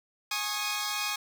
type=chord; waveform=10% pulse; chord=Ab suspended fourth; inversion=none; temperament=equal with one note detuned; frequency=830.6 / 1094.7 / 1244.5 Hz; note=Ab5 / Db6 / Eb6; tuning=0 / -22 / 0 cents; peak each=-26 dBFS; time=0.31-1.16 s; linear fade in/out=5 ms; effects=none